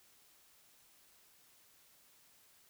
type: silence
effects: white hiss -66 dBFS RMS until 2.69 s